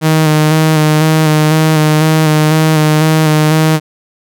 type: tone with vibrato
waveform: sawtooth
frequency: 155.56 Hz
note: D#3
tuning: in tune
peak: -3 dBFS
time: 0.01-3.8 s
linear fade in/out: 50 ms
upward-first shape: square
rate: 2 Hz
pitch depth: 22 cents each way
effects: none